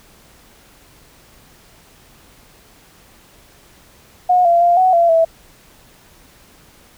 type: tone with pitch steps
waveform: sine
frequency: 724 / 686 / 696 / 744 / 682 / 656 Hz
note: F#5 / F5 / F5 / F#5 / F5 / E5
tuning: -38 / -31 / -6 / +9 / -41 / -9 cents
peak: -9 dBFS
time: 4.29-5.25 s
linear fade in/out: 10 ms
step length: 160 ms
effects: pink hiss -48 dBFS RMS until 6.97 s